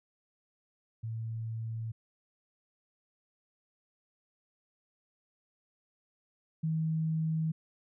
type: tone pair in turn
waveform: sine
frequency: 112.8 / 159.52 Hz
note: A2 / D#3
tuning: +44 / +43 cents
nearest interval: tritone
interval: 599 cents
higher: second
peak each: -34 / -28 dBFS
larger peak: second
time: 1.03-1.92 / 6.63-7.52 s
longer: neither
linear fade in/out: 10 ms
effects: none